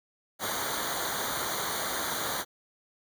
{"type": "noise with comb filter", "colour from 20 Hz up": "pink", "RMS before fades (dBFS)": -32, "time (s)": [0.39, 2.45], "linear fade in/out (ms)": 50, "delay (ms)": 0.38, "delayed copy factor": -1, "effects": []}